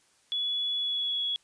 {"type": "tone with pitch glide", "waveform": "sine", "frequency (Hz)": [3400, 3359], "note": ["G#7", "G#7"], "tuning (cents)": [40, 19], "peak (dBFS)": -27, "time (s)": [0.32, 1.36], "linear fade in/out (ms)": 0, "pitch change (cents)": -21, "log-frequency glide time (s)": [0.76, 1.24], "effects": ["white hiss -65 dBFS RMS until 1.43 s", "resampled to 22050 Hz"]}